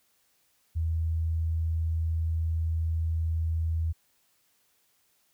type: tone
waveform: sine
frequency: 81.3 Hz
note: E2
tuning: 23 cents flat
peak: -25 dBFS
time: 0.75-3.93 s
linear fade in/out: 20 ms
effects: white hiss -69 dBFS RMS until 5.33 s